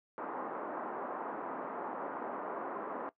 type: band-pass noise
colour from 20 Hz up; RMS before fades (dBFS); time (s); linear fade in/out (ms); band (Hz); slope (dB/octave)
white; -40; 0.18-3.09; 0; 240 to 1200; 24
effects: noise-tail reverb RT60 0.1 s tail -17 dB re dry + low-pass 2000 Hz 12 dB/octave